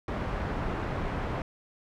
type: low-pass noise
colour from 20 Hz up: pink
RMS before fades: -32 dBFS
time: 0.08-1.42 s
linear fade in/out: 2 ms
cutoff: 1500 Hz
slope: 12 dB/octave
effects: none